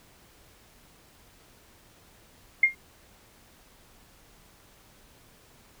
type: tone with exponential decay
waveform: sine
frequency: 2122 Hz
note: C7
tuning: 24 cents sharp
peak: -12 dBFS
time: 2.63-2.75 s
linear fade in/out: 5 ms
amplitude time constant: 26 ms
effects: pink hiss -57 dBFS RMS until 5.8 s